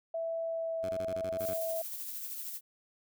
sine tone with pitch glide, 659.3 to 653.2 Hz, E5 to E5, 0 to -16 cents, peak -32 dBFS, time 0.14-1.82 s, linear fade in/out 5 ms, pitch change -16 cents, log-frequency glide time 0.43-0.9 s
10% pulse tone bursts, 94 Hz, F#2, 28 cents sharp, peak -33 dBFS, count 9, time 0.83-1.537 s, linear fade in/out 5 ms, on 59 ms, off 22 ms
violet noise with tremolo, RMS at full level -39 dBFS, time 1.38-2.61 s, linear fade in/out 50 ms, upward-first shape sine, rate 13 Hz, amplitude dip 35%
effects none

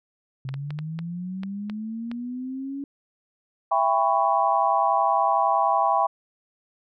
sine linear sweep, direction up, 130.81 to 281.6 Hz, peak -29 dBFS, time 0.45-2.84 s, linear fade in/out 2 ms
clicks, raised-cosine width 0.3 ms, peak -22 dBFS, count 8, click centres 0.49 / 0.541 / 0.706 / 0.789 / 0.99 / 1.434 / 1.698 / 2.115 s
sine chord, C# half-diminished seventh, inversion first, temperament just, 665.2 / 798.3 / 997.9 / 1108.7 Hz, E5 / G5 / B5 / C#6, +16 / +31 / +18 / 0 cents, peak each -25 / -22 / -24 / -25 dBFS, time 3.71-6.07 s, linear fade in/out 10 ms
effects none

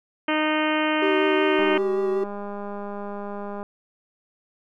harmonic tone, 308.1 Hz, D#4, 17 cents flat, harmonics 1 / 2 / 3 / 4 / 5 / 6 / 7 / 8 / 9 / 10, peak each -24 / -27 / -29 / -30 / -31 / -32 / -32 / -33 / -34 / -34 dBFS, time 0.28-1.78 s, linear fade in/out 5 ms
triangle tone with vibrato, 384.1 Hz, G4, 35 cents flat, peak -19 dBFS, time 1.02-2.24 s, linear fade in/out 5 ms, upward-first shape sine, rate 5.3 Hz, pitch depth 22 cents each way
click train, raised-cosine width 1 ms, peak -21 dBFS, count 415, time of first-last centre 1.59-3.629 s, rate 203 Hz
effects none

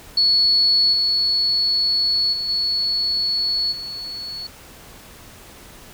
sine tone with level steps, 4400 Hz, C#8, 14 cents flat, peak -13 / -16 / -22 / -18 / -28 dBFS, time 0.17-4.47 s, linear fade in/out 5 ms, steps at 0.92 / 2.32 / 2.48 / 3.71 s, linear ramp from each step 20 ms, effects pink hiss -43 dBFS RMS until 5.93 s

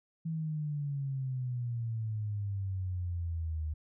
sine exponential sweep, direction down, 163.9 to 76.2 Hz, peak -32 dBFS, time 0.25-3.74 s, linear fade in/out 10 ms, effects none

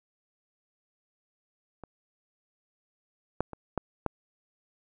clicks, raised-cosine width 1 ms, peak -28 / -12 / -25 / -14 / -13 dBFS, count 5, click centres 1.837 / 3.406 / 3.533 / 3.777 / 4.063 s, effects none

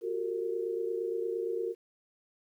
sine tone cluster, 361.2 / 390 / 458.3 Hz, F#4 / G4 / A#4, -42 / -9 / -29 cents, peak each -35 / -38 / -33 dBFS, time 0.01-1.75 s, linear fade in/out 50 ms, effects 11-bit

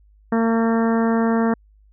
harmonic tone, 227.6 Hz, A#3, 41 cents flat, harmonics 1 / 2 / 3 / 4 / 5 / 6 / 7 / 8, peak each -17 / -23 / -27 / -29 / -31 / -33 / -34 / -35 dBFS, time 0.32-1.54 s, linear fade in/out 5 ms, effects added 51 Hz sine -50 dBFS peak until 1.92 s

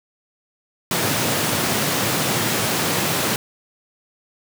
pink high-pass noise, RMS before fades -21 dBFS, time 0.91-3.36 s, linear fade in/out 2 ms, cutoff 100 Hz, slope 48 dB/octave, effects none

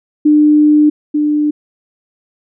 sine tone pair in turn, 300 / 298.4 Hz, D4 / D4, +37 / +28 cents, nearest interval unison, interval 9 cents, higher first, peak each -5 / -10 dBFS, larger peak first, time 0.25-0.9 / 1.14-1.51 s, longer first, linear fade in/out 10 ms, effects none

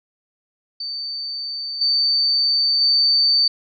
sine tone with level steps, 4571 Hz, D8, 48 cents flat, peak -25 / -15 / -13 dBFS, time 0.8-3.48 s, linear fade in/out 5 ms, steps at 1.81 / 2.81 s, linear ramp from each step 5 ms, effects none

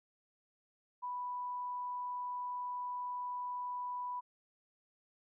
sine tone, 987.8 Hz, B5, in tune, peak -37 dBFS, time 1.02-4.21 s, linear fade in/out 20 ms, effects none

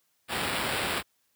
white noise with sample-and-hold, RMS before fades -30 dBFS, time 0.28-1.03 s, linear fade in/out 50 ms, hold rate 6300 Hz, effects white hiss -72 dBFS RMS until 1.35 s + high-pass 60 Hz 12 dB/octave

